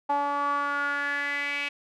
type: tone with band-pass filter sweep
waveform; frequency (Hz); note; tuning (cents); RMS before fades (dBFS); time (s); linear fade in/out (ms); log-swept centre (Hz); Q
sawtooth; 285.7; D4; -48; -28; 0.09-1.69; 10; 870 to 2500; 6
effects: none